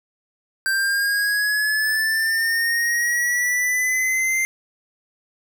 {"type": "linear sweep", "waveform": "square", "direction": "up", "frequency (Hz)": [1568, 2093], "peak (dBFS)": -19, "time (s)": [0.66, 4.45], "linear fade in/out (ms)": 0, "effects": []}